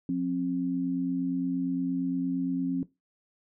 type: tone pair together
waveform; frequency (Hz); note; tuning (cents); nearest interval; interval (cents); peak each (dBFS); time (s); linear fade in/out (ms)
sine; 178.43 / 267.1; F3 / C4; +37 / +36; perfect fifth; 699; -31 / -27; 0.09-2.83; 2
effects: noise-tail reverb RT60 0.2 s tail -17 dB re dry

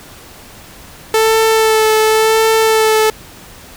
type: tone with vibrato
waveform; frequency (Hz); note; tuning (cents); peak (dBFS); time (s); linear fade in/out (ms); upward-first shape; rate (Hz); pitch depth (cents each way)
sawtooth; 440; A4; 0; -5; 1.14-3.1; 2; sine; 0.92; 18
effects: pink hiss -37 dBFS RMS until 3.76 s

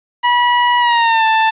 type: tone with pitch glide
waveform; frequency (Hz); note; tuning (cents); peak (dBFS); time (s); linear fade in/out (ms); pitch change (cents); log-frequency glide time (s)
sawtooth; 971 to 885.3; B5 to A5; -30 to +10; -6; 0.23-1.51; 20; -160; 0.8-1.25
effects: resampled to 8000 Hz + 7-bit

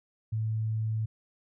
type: tone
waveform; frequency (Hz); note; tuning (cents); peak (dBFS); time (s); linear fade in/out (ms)
sine; 110; A2; 0; -27; 0.32-1.06; 10
effects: none

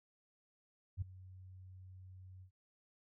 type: tone with ADSR envelope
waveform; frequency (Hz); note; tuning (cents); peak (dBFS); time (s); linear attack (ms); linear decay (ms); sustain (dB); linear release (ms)
sine; 93; F#2; +9; -33; 0.97-2.51; 46; 10; -19; 90
effects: noise-tail reverb RT60 0.2 s tail -25 dB re dry

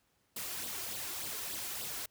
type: noise with flanger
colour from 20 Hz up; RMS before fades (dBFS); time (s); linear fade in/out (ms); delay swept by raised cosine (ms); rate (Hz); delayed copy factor
white; -40; 0.36-2.06; 5; 0.23 to 2.93; 3.4; +0.65
effects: pink hiss -74 dBFS RMS until 2.1 s + high-pass 60 Hz 12 dB/octave

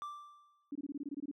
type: tone with exponential decay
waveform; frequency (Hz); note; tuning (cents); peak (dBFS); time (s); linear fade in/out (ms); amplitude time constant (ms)
triangle; 1174.7; D6; 0; -36; 0.02-0.71; 0; 150
type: tone bursts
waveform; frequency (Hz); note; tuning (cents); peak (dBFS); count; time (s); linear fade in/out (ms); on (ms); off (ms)
sine; 285.1; C#4; +49; -37; 11; 0.72-1.314; 5; 34; 22
effects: none

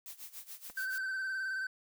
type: noise with tremolo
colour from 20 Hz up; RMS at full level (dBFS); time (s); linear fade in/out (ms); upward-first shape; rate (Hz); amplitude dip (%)
blue; -45; 0.06-0.98; 0; sine; 7; 85
type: clicks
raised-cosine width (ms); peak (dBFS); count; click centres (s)
0.5; -35 / -40; 2; 0.699 / 0.703
type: tone with vibrato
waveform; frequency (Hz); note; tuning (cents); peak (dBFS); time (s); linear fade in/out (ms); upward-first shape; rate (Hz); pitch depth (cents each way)
triangle; 1541; G6; -30; -32; 0.77-1.67; 5; square; 19; 26
effects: none

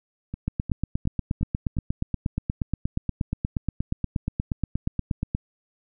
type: two click trains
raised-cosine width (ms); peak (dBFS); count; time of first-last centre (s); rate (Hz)
5; -12 / -19; 42 / 5; 0.48-5.349 / 0.34-1.769; 8.42 / 2.8
effects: none

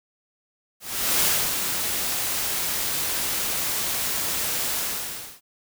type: noise with ADSR envelope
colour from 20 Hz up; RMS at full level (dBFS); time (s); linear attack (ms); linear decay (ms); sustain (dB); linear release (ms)
white; -20; 0.8-5.41; 410; 310; -6; 650
effects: none

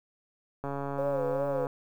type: click train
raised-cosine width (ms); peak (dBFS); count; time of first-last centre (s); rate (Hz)
1; -21; 145; 0.64-1.669; 140
type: tone with vibrato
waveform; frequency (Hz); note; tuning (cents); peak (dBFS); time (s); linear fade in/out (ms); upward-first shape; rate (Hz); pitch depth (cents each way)
sine; 532; C5; +29; -28; 0.98-1.66; 10; sine; 2.6; 120
effects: 10-bit

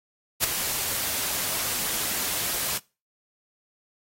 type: noise with ADSR envelope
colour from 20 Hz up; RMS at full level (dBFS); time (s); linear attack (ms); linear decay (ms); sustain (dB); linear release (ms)
white; -19; 0.4-2.78; 38; 13; -9; 6
effects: noise-tail reverb RT60 0.3 s tail -23 dB re dry + AAC 48 kbps

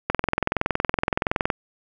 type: click train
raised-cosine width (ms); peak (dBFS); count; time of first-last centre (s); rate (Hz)
0.5; -5; 31; 0.1-1.502; 21.4
effects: none

